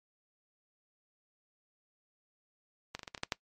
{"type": "clicks", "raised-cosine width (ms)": 0.2, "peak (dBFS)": [-20, -26, -26, -24, -21, -28, -15, -13], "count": 8, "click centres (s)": [2.95, 2.993, 3.032, 3.078, 3.148, 3.178, 3.234, 3.322], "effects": ["noise-tail reverb RT60 0.1 s tail -21 dB re dry", "MP3 64 kbps"]}